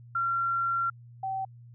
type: tone pair in turn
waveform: sine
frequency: 1370 / 768.9 Hz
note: F6 / G5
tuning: -34 / -34 cents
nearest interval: minor seventh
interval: 1000 cents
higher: first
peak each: -25 / -29 dBFS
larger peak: first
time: 0.15-0.9 / 1.23-1.45 s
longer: first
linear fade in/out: 5 ms
effects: added 119 Hz sine -47 dBFS peak until 1.74 s